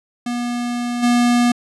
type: tone with level steps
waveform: square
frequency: 241.3 Hz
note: B3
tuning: 40 cents flat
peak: -21 / -13 dBFS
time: 0.26-1.52 s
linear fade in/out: 5 ms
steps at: 1.02 s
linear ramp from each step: 20 ms
effects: resampled to 24000 Hz